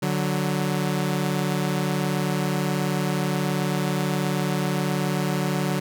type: tone pair together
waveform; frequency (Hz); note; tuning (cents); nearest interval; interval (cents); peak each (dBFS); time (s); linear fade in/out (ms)
sawtooth; 146.83 / 185.45; D3 / F#3; 0 / +4; major third; 404; -21; 0.02-5.8; 10
effects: none